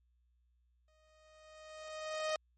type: tone with exponential growth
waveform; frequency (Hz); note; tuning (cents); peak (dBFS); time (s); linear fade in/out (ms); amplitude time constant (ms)
sawtooth; 622.3; D#5; 0; -28; 0.88-2.36; 2; 320
effects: added 60 Hz sine -70 dBFS peak until 2.57 s + MP3 32 kbps